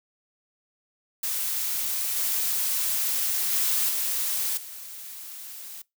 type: noise with level steps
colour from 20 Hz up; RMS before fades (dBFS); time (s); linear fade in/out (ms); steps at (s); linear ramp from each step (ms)
blue; -28 / -26 / -24 / -27 / -40; 1.23-5.82; 5; 2.16 / 3.52 / 3.89 / 4.57; 5
effects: noise-tail reverb RT60 0.2 s tail -23 dB re dry